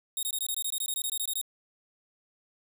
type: tone bursts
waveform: 5% pulse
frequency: 3729 Hz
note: A#7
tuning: in tune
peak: -21 dBFS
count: 16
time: 0.17-1.414 s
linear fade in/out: 2 ms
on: 59 ms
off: 20 ms
effects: none